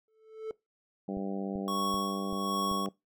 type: tone with exponential growth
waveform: triangle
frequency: 439.2 Hz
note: A4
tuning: 3 cents flat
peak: -29 dBFS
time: 0.08-0.51 s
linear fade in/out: 1 ms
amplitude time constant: 92 ms
type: harmonic tone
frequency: 98 Hz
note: G2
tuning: in tune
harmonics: 2 / 3 / 4 / 5 / 6 / 7 / 8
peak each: -35 / -39 / -41 / -43 / -45 / -46 / -47 dBFS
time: 1.08-2.89 s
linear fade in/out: 5 ms
type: click train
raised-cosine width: 5 ms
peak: -32 dBFS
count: 5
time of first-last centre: 1.17-2.714 s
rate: 2.59 Hz
type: tone with tremolo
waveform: square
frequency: 1108.7 Hz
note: C#6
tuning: in tune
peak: -30 dBFS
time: 1.68-2.86 s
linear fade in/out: 0 ms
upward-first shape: sine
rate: 1.3 Hz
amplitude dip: 70%
effects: noise-tail reverb RT60 0.2 s tail -21 dB re dry